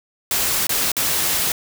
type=noise with dropouts; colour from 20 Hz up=white; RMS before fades=-20 dBFS; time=0.31-1.52 s; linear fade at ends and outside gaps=1 ms; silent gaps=0.669-0.693 / 0.918-0.967 s; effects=none